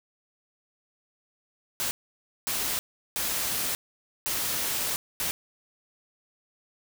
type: noise bursts at uneven times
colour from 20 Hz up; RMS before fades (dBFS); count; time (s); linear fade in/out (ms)
white; -29; 5; 1.8-1.91 / 2.47-2.79 / 3.16-3.75 / 4.26-4.96 / 5.2-5.31; 0
effects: none